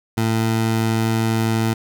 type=tone; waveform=20% pulse; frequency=112.3 Hz; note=A2; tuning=36 cents sharp; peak=-12 dBFS; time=0.17-1.74 s; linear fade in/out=10 ms; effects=none